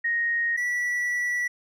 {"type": "tone pair in turn", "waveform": ["sine", "triangle"], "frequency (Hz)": [1869, 1951.7], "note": ["A#6", "B6"], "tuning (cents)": [4, -21], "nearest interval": "minor second", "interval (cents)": 75, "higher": "second", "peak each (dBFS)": -22, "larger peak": "neither", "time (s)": [[0.04, 0.57], [0.57, 1.48]], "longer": "second", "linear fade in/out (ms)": 10, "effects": []}